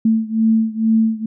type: beating tone pair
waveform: sine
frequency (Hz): 221.7 / 223.9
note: A3 / A3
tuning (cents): +13 / +30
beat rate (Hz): 2.2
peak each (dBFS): -15 / -17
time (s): 0.05-1.26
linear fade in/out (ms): 5
effects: none